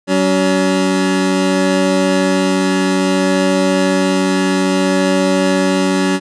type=tone pair together; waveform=25% pulse; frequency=188.6 / 282.6 Hz; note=F#3 / C#4; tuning=+33 / +34 cents; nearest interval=perfect fifth; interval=701 cents; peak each=-11 dBFS; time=0.07-6.2 s; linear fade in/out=50 ms; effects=resampled to 22050 Hz